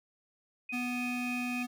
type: tone with tremolo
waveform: sine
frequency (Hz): 2501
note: D#7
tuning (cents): +8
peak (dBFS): -35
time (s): 0.69-1.63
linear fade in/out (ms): 5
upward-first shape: triangle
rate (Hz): 3.5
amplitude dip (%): 30
type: tone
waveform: square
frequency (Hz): 246.5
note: B3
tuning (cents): -3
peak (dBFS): -34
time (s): 0.72-1.67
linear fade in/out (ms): 20
effects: none